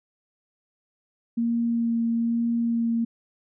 sine tone with vibrato, 232.3 Hz, A#3, 6 cents flat, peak -21 dBFS, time 1.37-3.05 s, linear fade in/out 10 ms, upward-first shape sine, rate 1.1 Hz, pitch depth 11 cents each way, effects none

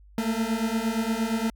40% pulse beating tone pair, 219.9 / 228.5 Hz, A3 / A#3, -1 / -34 cents, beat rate 8.6 Hz, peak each -27 / -26 dBFS, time 0.18-1.5 s, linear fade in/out 2 ms, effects added 50 Hz sine -49 dBFS peak until 1.55 s

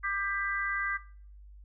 harmonic tone, 396.8 Hz, G4, 21 cents sharp, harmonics 3 / 4 / 5, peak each -33 / -33 / -33 dBFS, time 0.03-0.98 s, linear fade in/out 20 ms, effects noise-tail reverb RT60 0.5 s tail -21 dB re dry + added 50 Hz sine -48 dBFS peak until 1.64 s

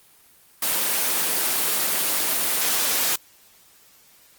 white high-pass noise, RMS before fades -22 dBFS, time 0.62-3.16 s, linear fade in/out 5 ms, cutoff 220 Hz, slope 12 dB/octave, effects white hiss -54 dBFS RMS until 4.38 s + Opus 24 kbps

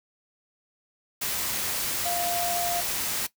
sine tone in noise, 698.5 Hz, F5, in tune, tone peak -28 dBFS, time 2.05-2.81 s, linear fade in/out 10 ms, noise white, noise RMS -29 dBFS, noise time 1.21-3.27 s, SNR -2 dB, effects noise-tail reverb RT60 0.1 s tail -17 dB re dry

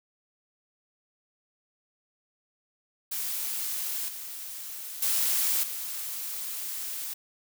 blue noise with level steps, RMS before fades -32 / -39 / -26 / -35 dBFS, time 3.11-7.14 s, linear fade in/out 10 ms, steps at 4.08 / 5.02 / 5.63 s, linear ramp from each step 5 ms, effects none

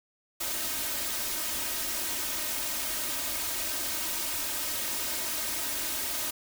white noise with comb filter, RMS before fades -32 dBFS, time 0.4-6.31 s, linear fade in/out 10 ms, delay 3.2 ms, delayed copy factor +0.75, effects none

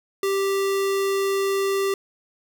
square tone, 392 Hz, G4, in tune, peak -21 dBFS, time 0.23-1.94 s, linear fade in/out 2 ms, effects none

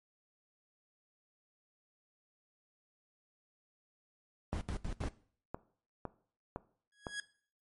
click train, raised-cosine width 1 ms, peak -24 dBFS, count 6, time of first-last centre 4.53-7.068 s, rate 1.97 Hz
brown noise bursts, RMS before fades -37 dBFS, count 4, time 4.53-5.085 s, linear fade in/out 0 ms, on 81 ms, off 77 ms
sawtooth tone with exponential growth, 1661.2 Hz, G#6, in tune, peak -31 dBFS, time 6.92-7.2 s, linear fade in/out 2 ms, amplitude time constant 60 ms
effects noise-tail reverb RT60 0.5 s tail -18 dB re dry + MP3 48 kbps

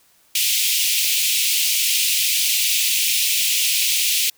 pink high-pass noise, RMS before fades -19 dBFS, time 0.35-4.3 s, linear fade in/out 5 ms, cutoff 2400 Hz, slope 48 dB/octave, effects white hiss -57 dBFS RMS until 4.37 s

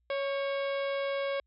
harmonic tone with a mistuned harmonic, 554.4 Hz, C#5, in tune, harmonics 1 / 2 / 3 / 4 / 5 / 6 / 7 / 8 / 9, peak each -30 / -40 / -43 / -41 / -49 / -46 / -51 / -58 / -56 dBFS, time 0.1-1.4 s, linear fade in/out 2 ms, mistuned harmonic 3, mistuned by -54 cents, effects added 60 Hz sine -70 dBFS peak until 1.46 s

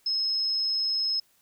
sine tone, 5170 Hz, E8, 34 cents flat, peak -24 dBFS, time 0.06-1.2 s, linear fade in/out 5 ms, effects white hiss -65 dBFS RMS until 1.41 s

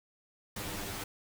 pink noise with comb filter, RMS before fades -39 dBFS, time 0.56-1.04 s, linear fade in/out 5 ms, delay 10 ms, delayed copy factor +0.8, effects none

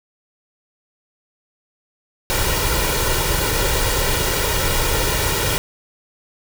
pink noise with comb filter, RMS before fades -19 dBFS, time 2.3-5.58 s, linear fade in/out 0 ms, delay 2.1 ms, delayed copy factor +0.65, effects none

